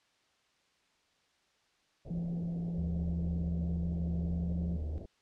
pink low-pass noise, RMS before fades -46 dBFS, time 2.05-5.06 s, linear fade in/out 5 ms, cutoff 670 Hz, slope 48 dB/octave
sine tone with pitch glide, 170 to 172.57 Hz, F3 to F3, -46 to -20 cents, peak -33 dBFS, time 2.1-4.77 s, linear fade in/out 10 ms, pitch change +26 cents, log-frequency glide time 4.23-4.52 s
sine tone with vibrato, 76.6 Hz, D#2, 27 cents flat, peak -34 dBFS, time 2.78-4.98 s, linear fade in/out 0 ms, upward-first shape triangle, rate 8.5 Hz, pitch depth 22 cents each way
effects white hiss -71 dBFS RMS until 5.21 s + low-pass 5000 Hz 12 dB/octave

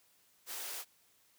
white high-pass noise, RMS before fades -42 dBFS, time 0.46-0.85 s, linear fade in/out 50 ms, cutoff 350 Hz, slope 24 dB/octave, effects white hiss -69 dBFS RMS until 1.38 s + high-pass 60 Hz 12 dB/octave

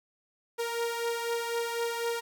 sawtooth beating tone pair, 466.2 / 470.2 Hz, A#4 / A#4, 0 / +15 cents, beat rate 4 Hz, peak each -27 / -32 dBFS, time 0.58-2.21 s, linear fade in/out 20 ms, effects 10-bit

